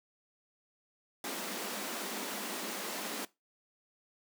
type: high-pass noise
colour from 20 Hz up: pink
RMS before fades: -39 dBFS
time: 1.24-3.25 s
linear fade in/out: 2 ms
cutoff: 190 Hz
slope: 96 dB/octave
effects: noise-tail reverb RT60 0.2 s tail -19 dB re dry